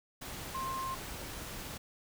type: tone in noise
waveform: sine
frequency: 1058 Hz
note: C6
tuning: 19 cents sharp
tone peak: -35 dBFS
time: 0.54-0.95 s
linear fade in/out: 10 ms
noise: pink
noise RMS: -43 dBFS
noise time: 0.21-1.78 s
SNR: +5 dB
effects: none